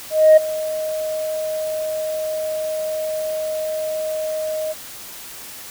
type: tone with ADSR envelope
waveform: sine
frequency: 624 Hz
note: D#5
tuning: 5 cents sharp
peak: -3 dBFS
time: 0.1-4.74 s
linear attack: 270 ms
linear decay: 11 ms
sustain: -18 dB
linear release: 28 ms
effects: tanh soft clip ceiling -4 dBFS + white hiss -36 dBFS RMS until 5.7 s